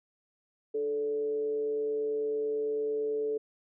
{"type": "tone with frequency modulation", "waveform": "sine", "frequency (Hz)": 435.5, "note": "A4", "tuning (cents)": -18, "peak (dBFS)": -28, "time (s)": [0.74, 3.38], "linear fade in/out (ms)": 10, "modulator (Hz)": 139, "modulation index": 0.29, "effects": []}